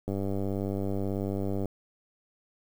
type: click train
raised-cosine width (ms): 2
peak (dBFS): -19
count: 156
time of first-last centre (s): 0.08-1.657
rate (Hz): 98.3
effects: 8-bit